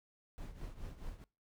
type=noise with tremolo; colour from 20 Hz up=brown; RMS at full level=-43 dBFS; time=0.38-1.24 s; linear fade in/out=0 ms; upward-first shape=triangle; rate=4.7 Hz; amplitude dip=80%; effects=noise-tail reverb RT60 0.3 s tail -23 dB re dry